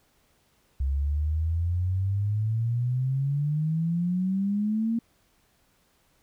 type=exponential sweep; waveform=sine; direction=up; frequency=66.4 to 232.5 Hz; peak=-23 dBFS; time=0.8-4.99 s; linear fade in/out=5 ms; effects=pink hiss -66 dBFS RMS until 6.22 s